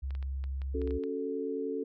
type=tone; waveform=sine; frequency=67.4 Hz; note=C#2; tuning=48 cents flat; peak=-32 dBFS; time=0.02-0.99 s; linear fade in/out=20 ms
type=clicks; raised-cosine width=0.3 ms; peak=-34 dBFS; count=9; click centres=0.107 / 0.151 / 0.227 / 0.44 / 0.618 / 0.817 / 0.875 / 0.908 / 1.037 s
type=chord; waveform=sine; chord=F# minor; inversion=second; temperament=equal; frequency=277.2 / 370 / 440 Hz; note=C#4 / F#4 / A4; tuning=0 / 0 / 0 cents; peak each=-36 / -39 / -34 dBFS; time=0.74-1.84 s; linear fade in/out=10 ms
effects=none